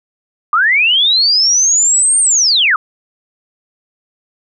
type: linear two-way sweep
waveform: sine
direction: up then down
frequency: 1154 to 8870 to 1154 Hz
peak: -8 dBFS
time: 0.53-2.76 s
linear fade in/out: 2 ms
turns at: 2.2 s
effects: none